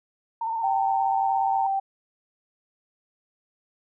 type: tone with vibrato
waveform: sine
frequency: 906 Hz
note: A#5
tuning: 50 cents flat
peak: -25 dBFS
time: 0.41-1.67 s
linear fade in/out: 5 ms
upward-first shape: square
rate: 17 Hz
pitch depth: 32 cents each way
type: tone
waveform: sine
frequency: 780 Hz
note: G5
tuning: 9 cents flat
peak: -22 dBFS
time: 0.63-1.8 s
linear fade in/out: 10 ms
effects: none